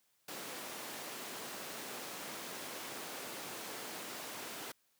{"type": "high-pass noise", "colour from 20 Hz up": "pink", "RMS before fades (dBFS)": -45, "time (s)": [0.28, 4.72], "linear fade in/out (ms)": 5, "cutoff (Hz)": 290, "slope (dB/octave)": 12, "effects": ["white hiss -75 dBFS RMS until 4.99 s", "high-pass 80 Hz 12 dB/octave"]}